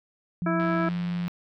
sine tone, 174.61 Hz, F3, in tune, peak -26 dBFS, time 0.42-1.28 s, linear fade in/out 0 ms
harmonic tone, 329.6 Hz, E4, in tune, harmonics 1 / 2 / 3 / 4 / 5 / 7, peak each -27 / -30 / -36 / -30 / -34 / -41 dBFS, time 0.46-0.89 s, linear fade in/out 5 ms
click train, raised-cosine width 0.3 ms, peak -25 dBFS, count 69, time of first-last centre 0.6-1.281 s, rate 99.9 Hz
effects none

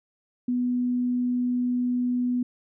sine tone, 246.9 Hz, B3, in tune, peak -22 dBFS, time 0.48-2.43 s, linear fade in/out 5 ms, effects none

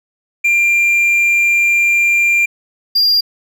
triangle tone pair in turn, 2384 / 4794 Hz, D7 / D8, +25 / +35 cents, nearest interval octave, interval 1210 cents, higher second, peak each -8 dBFS, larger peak neither, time 0.44-2.46 / 2.95-3.21 s, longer first, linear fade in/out 10 ms, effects none

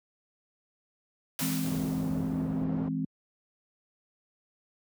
white noise with exponential decay, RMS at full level -32 dBFS, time 1.39-2.64 s, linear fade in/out 1 ms, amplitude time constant 270 ms
sine chord, E augmented, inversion none, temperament equal with one note detuned, 163.58 / 207.7 / 261.6 Hz, E3 / G#3 / B#3, -13 / 0 / 0 cents, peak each -32 / -36 / -31 dBFS, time 1.41-3.05 s, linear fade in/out 5 ms
pink low-pass noise, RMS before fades -37 dBFS, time 1.64-2.89 s, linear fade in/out 10 ms, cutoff 680 Hz, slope 12 dB/octave
effects high-pass 80 Hz 12 dB/octave

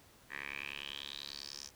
10% pulse tone with band-pass filter sweep, 70.1 Hz, C#2, 20 cents sharp, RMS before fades -45 dBFS, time 0.29-1.71 s, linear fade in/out 50 ms, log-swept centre 1900 to 5900 Hz, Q 5.8, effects pink hiss -62 dBFS RMS until 1.75 s

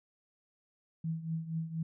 sine tone with tremolo, 162.4 Hz, E3, 26 cents flat, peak -30 dBFS, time 1.04-1.83 s, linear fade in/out 5 ms, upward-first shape triangle, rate 4.2 Hz, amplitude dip 80%, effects none

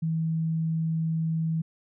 sine tone, 161.7 Hz, E3, 33 cents flat, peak -24 dBFS, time 0.02-1.62 s, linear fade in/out 10 ms, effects none

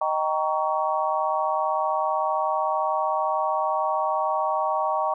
sine chord, Eb dominant seventh, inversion none, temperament just, 622.3 / 777.8 / 933.4 / 1120.1 Hz, Eb5 / G5 / Bb5 / Db6, 0 / -14 / +2 / +18 cents, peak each -27 dBFS, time 0.01-5.14 s, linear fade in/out 5 ms, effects none

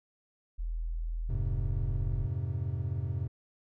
sine tone, 41.07 Hz, E1, 6 cents flat, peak -31 dBFS, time 0.58-2.27 s, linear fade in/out 20 ms
triangle chord, F minor, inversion none, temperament equal, 87.31 / 103.83 / 130.81 Hz, F2 / Ab2 / C3, 0 / 0 / 0 cents, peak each -33 dBFS, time 1.29-3.28 s, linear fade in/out 10 ms
effects none

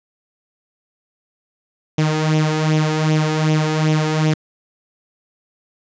sawtooth tone with flanger, 155.3 Hz, D#3, 3 cents flat, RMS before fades -17 dBFS, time 1.98-4.34 s, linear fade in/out 5 ms, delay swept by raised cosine 0.32 to 2.42 ms, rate 2.6 Hz, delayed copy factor +0.6, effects resampled to 16000 Hz + 8-bit

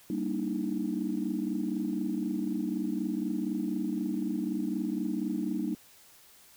sine chord, Eb major seventh, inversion first, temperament equal with one note detuned, 196 / 233.1 / 293.7 / 317.7 Hz, G3 / Bb3 / D4 / Eb4, 0 / 0 / 0 / +36 cents, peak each -34 dBFS, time 0.1-5.75 s, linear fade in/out 2 ms, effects tanh soft clip ceiling -19 dBFS + white hiss -57 dBFS RMS until 6.56 s

